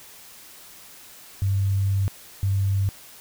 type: tone bursts at uneven times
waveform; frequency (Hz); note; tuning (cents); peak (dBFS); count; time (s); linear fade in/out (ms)
sine; 98; G2; 0; -19; 2; 1.42-2.08 / 2.43-2.89; 0
effects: white hiss -46 dBFS RMS until 3.2 s